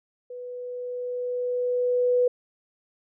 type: tone with level ramp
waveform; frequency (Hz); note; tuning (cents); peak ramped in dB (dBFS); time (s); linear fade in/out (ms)
sine; 493.9; B4; 0; -35 to -17; 0.3-2.28; 5
effects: none